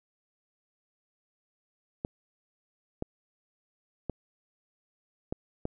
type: clicks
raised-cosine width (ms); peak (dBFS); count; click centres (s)
2; -18; 5; 2.049 / 3.024 / 4.097 / 5.325 / 5.654
effects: none